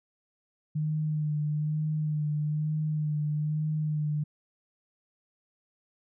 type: tone with vibrato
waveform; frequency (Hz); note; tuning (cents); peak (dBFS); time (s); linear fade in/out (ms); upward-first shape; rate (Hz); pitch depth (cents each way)
sine; 152; D#3; -40; -26; 0.75-4.24; 10; sine; 1.1; 27
effects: none

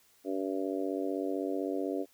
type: harmonic tone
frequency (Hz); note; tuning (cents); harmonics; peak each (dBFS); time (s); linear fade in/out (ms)
95.8; G2; -39; 3 / 4 / 5 / 6 / 7; -34 / -36 / -38 / -40 / -41; 0.24-2.06; 50
effects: white hiss -65 dBFS RMS until 2.13 s

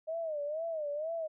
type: tone with vibrato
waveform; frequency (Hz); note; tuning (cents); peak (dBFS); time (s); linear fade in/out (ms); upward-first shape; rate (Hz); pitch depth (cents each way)
sine; 621; D#5; -3; -33; 0.07-1.28; 20; sine; 2.1; 130
effects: none

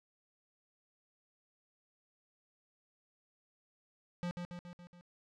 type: tone with echo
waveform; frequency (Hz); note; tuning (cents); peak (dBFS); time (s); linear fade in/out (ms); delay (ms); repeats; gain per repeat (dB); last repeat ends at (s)
square; 175.7; F3; +11; -36; 4.23-4.31; 0; 140; 5; -4; 5.01
effects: low-pass 5000 Hz 12 dB/octave

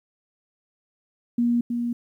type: tone with echo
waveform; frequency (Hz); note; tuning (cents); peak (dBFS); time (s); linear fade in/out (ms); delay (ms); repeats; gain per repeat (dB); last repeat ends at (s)
sine; 238.2; A#3; +38; -18; 1.38-1.61; 5; 320; 1; -5; 1.93
effects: 10-bit

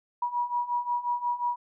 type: beating tone pair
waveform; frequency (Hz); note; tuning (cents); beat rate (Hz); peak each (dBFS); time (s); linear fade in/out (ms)
sine; 963 / 968.6; B5 / B5; -44 / -34; 5.6; -31 / -28; 0.22-1.56; 5
effects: none

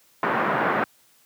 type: band-pass noise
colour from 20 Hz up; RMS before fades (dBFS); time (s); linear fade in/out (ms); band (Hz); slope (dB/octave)
white; -23; 0.23-0.84; 2; 150 to 1600; 24
effects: white hiss -59 dBFS RMS until 1.25 s + high-pass 80 Hz 12 dB/octave

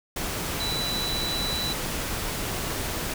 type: tone in noise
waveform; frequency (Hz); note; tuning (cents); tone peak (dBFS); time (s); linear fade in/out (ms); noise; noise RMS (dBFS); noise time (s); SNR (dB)
sine; 3962; B7; +5; -28; 0.6-1.73; 5; pink; -30; 0.16-3.14; -1
effects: none

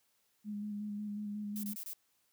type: tone with vibrato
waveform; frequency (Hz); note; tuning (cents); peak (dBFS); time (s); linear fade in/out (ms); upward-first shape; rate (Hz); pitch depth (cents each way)
sine; 207.7; G#3; 0; -37; 0.44-1.76; 50; square; 5.5; 19
type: noise bursts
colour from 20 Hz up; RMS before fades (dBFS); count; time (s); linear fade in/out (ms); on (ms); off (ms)
violet; -43; 4; 1.56-1.933; 0; 73; 27
effects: white hiss -75 dBFS RMS until 2.32 s + high-pass 60 Hz 12 dB/octave

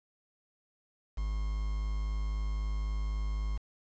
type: tone with quantisation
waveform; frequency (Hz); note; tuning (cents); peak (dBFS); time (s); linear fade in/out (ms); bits
triangle; 51.91; G#1; 0; -28; 1.17-3.58; 10; 8
effects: resampled to 16000 Hz

